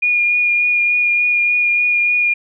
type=tone with vibrato; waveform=sine; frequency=2433 Hz; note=D#7; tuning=39 cents flat; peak=-12 dBFS; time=0.02-2.34 s; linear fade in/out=10 ms; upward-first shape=triangle; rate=3.4 Hz; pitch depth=16 cents each way; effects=none